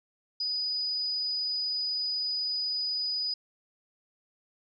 sine tone, 4962 Hz, D#8, 6 cents flat, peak -28 dBFS, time 0.4-3.34 s, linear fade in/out 5 ms, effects none

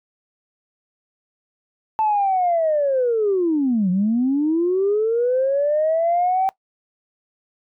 sine linear two-way sweep, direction down then up, 884 to 176.5 to 774 Hz, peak -15 dBFS, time 1.99-6.49 s, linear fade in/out 0 ms, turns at 3.9 s, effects noise-tail reverb RT60 0.1 s tail -21 dB re dry + tanh soft clip ceiling -11 dBFS

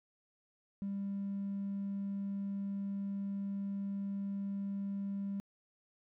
triangle tone, 198.4 Hz, G3, 21 cents sharp, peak -32 dBFS, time 0.82-5.4 s, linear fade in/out 0 ms, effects tanh soft clip ceiling -32 dBFS

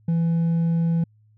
sine tone with hard clipping, 166.7 Hz, E3, 20 cents sharp, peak -19 dBFS, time 0.08-1.04 s, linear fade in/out 5 ms, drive 2 dB, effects added 107 Hz sine -54 dBFS peak until 1.37 s

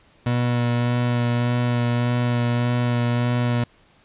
30% pulse tone with vibrato, 120.9 Hz, B2, 36 cents flat, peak -16 dBFS, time 0.26-3.64 s, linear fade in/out 5 ms, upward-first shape sine, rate 1.7 Hz, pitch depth 15 cents each way, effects pink hiss -56 dBFS RMS until 4.04 s + resampled to 8000 Hz

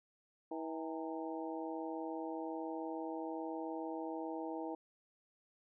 harmonic tone with a mistuned harmonic, 161.2 Hz, E3, 38 cents flat, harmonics 2 / 3 / 4 / 5 / 6, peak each -42 / -46 / -47 / -47 / -49 dBFS, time 0.51-4.75 s, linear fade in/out 5 ms, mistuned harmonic 6, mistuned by -100 cents, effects none

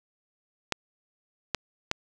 clicks, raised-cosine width 0.2 ms, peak -8 dBFS, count 3, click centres 0.723 / 1.547 / 1.914 s, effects none

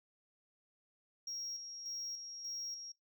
sine tone with tremolo, 5600 Hz, F8, 4 cents sharp, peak -38 dBFS, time 1.27-2.92 s, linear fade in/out 5 ms, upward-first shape square, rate 1.7 Hz, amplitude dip 55%, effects noise-tail reverb RT60 0.2 s tail -23 dB re dry + tanh soft clip ceiling -38 dBFS

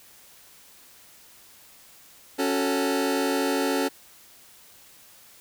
sawtooth chord, F# minor, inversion second, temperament just, 277.5 / 370 / 444 Hz, C#4 / F#4 / A4, +2 / 0 / +16 cents, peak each -21 / -25 / -24 dBFS, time 2.38-3.89 s, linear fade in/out 20 ms, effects white hiss -52 dBFS RMS until 5.4 s

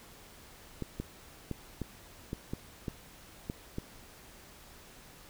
clicks, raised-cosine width 3 ms, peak -22 dBFS, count 9, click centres 0.823 / 1 / 1.513 / 1.817 / 2.331 / 2.535 / 2.882 / 3.499 / 3.784 s, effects pink hiss -54 dBFS RMS until 5.29 s

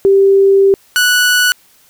sine / sawtooth tone pair in turn, 392 / 1476.5 Hz, G4 / F#6, 0 / -4 cents, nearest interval octave + major seventh, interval 2296 cents, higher second, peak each -5 dBFS, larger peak neither, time 0.05-0.74 / 0.96-1.52 s, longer first, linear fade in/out 0 ms, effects white hiss -49 dBFS RMS until 1.89 s

